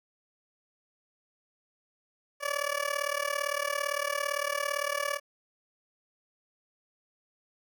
15% pulse tone with amplitude modulation, 575 Hz, D5, 37 cents flat, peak -19 dBFS, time 2.4-5.2 s, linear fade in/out 50 ms, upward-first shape sine, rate 37.7 Hz, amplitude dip 90%, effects none

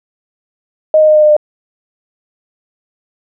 sine tone with pitch steps, 622.3 / 618 / 613.7 / 609.5 / 605.3 / 601.1 Hz, D#5 / D#5 / D#5 / D#5 / D#5 / D5, 0 / -12 / -24 / -36 / -48 / +40 cents, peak -4 dBFS, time 0.94-1.366 s, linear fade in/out 2 ms, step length 71 ms, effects none

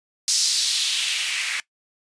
blue noise with band-pass filter sweep, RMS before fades -23 dBFS, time 0.28-1.6 s, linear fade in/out 0 ms, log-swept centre 5500 to 2000 Hz, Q 2.6, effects noise-tail reverb RT60 0.1 s tail -20 dB re dry + resampled to 22050 Hz

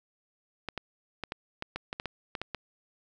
clicks, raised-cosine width 0.3 ms, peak -18 dBFS, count 12, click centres 0.687 / 0.777 / 1.237 / 1.321 / 1.624 / 1.76 / 1.929 / 1.999 / 2.057 / 2.352 / 2.416 / 2.547 s, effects none

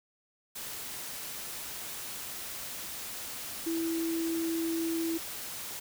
sine tone in noise, 329.6 Hz, E4, in tune, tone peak -29 dBFS, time 3.66-5.18 s, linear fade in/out 10 ms, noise white, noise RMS -40 dBFS, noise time 0.55-5.8 s, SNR +8 dB, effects none

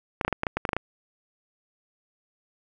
clicks, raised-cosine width 0.5 ms, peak -10 dBFS, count 11, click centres 0.212 / 0.249 / 0.28 / 0.327 / 0.434 / 0.468 / 0.57 / 0.652 / 0.691 / 0.732 / 0.766 s, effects none

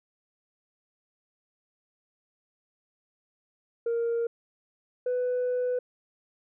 sine tone pair in turn, 466.2 / 497.5 Hz, A#4 / B4, 0 / +13 cents, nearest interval minor second, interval 113 cents, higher second, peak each -23 dBFS, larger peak neither, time 3.86-4.27 / 5.06-5.79 s, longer second, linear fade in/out 5 ms, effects tanh soft clip ceiling -23 dBFS

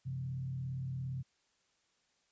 sine tone with frequency modulation, 130.81 Hz, C3, in tune, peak -36 dBFS, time 0.05-1.23 s, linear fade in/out 20 ms, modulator 37.4 Hz, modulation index 0.53, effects white hiss -75 dBFS RMS until 2.31 s + resampled to 16000 Hz

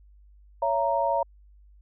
sine chord, A# diminished, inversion first, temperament just, 559.4 / 671.3 / 932.3 Hz, C#5 / E5 / A#5, +16 / +31 / 0 cents, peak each -27 / -27 / -25 dBFS, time 0.62-1.23 s, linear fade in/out 5 ms, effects added 50 Hz sine -51 dBFS peak until 1.81 s

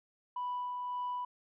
sine tone with tremolo, 987.8 Hz, B5, in tune, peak -32 dBFS, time 0.36-1.25 s, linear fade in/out 5 ms, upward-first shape sine, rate 1.8 Hz, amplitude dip 30%, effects tanh soft clip ceiling -31 dBFS

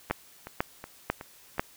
two click trains, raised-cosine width 0.5 ms, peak -10 / -24 dBFS, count 4 / 5, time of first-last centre 0.11-1.595 / 0.1-1.581 s, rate 2.02 / 2.7 Hz, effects white hiss -55 dBFS RMS until 1.76 s

